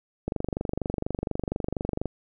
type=click train; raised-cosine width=2 ms; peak=-14 dBFS; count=44; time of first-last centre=0.28-2.057 s; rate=24.2 Hz; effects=none